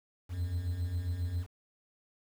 triangle beating tone pair, 82 / 89.4 Hz, E2 / F2, -9 / +41 cents, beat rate 7.4 Hz, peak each -37 / -30 dBFS, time 0.29-1.47 s, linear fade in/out 50 ms, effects 9-bit

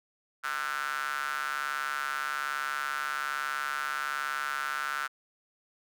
square tone with high-pass filter, 70.6 Hz, C#2, 32 cents sharp, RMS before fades -33 dBFS, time 0.43-5.08 s, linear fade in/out 20 ms, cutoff 1400 Hz, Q 6.8, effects none

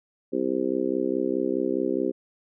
harmonic tone, 64.8 Hz, C2, 16 cents flat, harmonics 3 / 4 / 5 / 6 / 7 / 8, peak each -37 / -29 / -28 / -27 / -36 / -32 dBFS, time 0.32-2.12 s, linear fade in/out 20 ms, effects none

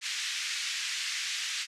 pink band-pass noise, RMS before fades -34 dBFS, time 0.01-1.67 s, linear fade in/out 50 ms, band 1900 to 7100 Hz, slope 24 dB/octave, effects resampled to 32000 Hz

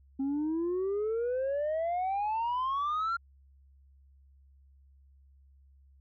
sine exponential sweep, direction up, 265.9 to 1396.9 Hz, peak -26 dBFS, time 0.19-3.17 s, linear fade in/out 10 ms, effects tanh soft clip ceiling -27 dBFS + added 68 Hz sine -57 dBFS peak until 6 s

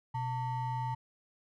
triangle ring-modulated tone, 512 Hz, C5, 38 cents flat, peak -27 dBFS, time 0.14-0.95 s, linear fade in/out 10 ms, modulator 388 Hz, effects none

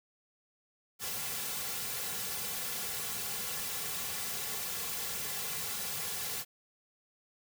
white noise with comb filter, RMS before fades -37 dBFS, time 0.99-6.45 s, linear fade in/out 50 ms, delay 3.2 ms, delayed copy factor -1, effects none

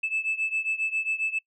sine beating tone pair, 2619 / 2626.4 Hz, E7 / E7, -12 / -7 cents, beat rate 7.4 Hz, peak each -26 / -28 dBFS, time 0.03-1.39 s, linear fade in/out 10 ms, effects noise-tail reverb RT60 0.1 s tail -24 dB re dry + tanh soft clip ceiling -20 dBFS

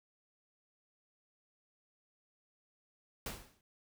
pink noise with exponential decay, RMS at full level -38 dBFS, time 3.26-3.61 s, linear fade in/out 2 ms, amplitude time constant 76 ms, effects none

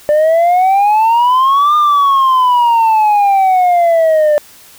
sine exponential two-way sweep, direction up then down, 590 to 1215 to 590 Hz, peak -4 dBFS, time 0.09-4.38 s, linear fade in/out 0 ms, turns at 1.76 s, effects tanh soft clip ceiling -6 dBFS + white hiss -40 dBFS RMS until 4.78 s

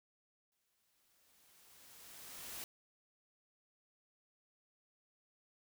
white noise with exponential growth, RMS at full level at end -45 dBFS, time 0.52-2.64 s, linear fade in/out 1 ms, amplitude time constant 460 ms, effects none

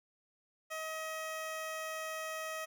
15% pulse tone, 634 Hz, D#5, 32 cents sharp, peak -32 dBFS, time 0.7-2.66 s, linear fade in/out 20 ms, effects none

